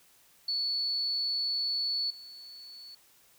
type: tone with level steps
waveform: sine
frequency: 4435 Hz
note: C#8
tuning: in tune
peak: -28 / -45 dBFS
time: 0.48-2.95 s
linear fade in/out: 5 ms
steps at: 2.1 s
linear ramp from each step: 5 ms
effects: white hiss -62 dBFS RMS until 3.38 s